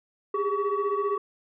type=tone cluster; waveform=sine; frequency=397.7 / 412.9 / 1132 Hz; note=G4 / G#4 / C#6; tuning=+25 / -10 / +36 cents; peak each=-27 dBFS; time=0.34-1.18 s; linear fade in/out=5 ms; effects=tanh soft clip ceiling -19 dBFS